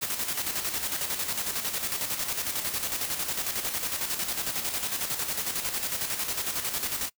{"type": "noise with tremolo", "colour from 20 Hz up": "white", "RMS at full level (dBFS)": -29, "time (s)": [0.01, 7.1], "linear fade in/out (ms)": 20, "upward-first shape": "square", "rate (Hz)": 11, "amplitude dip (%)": 50, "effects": ["noise-tail reverb RT60 0.1 s tail -23 dB re dry"]}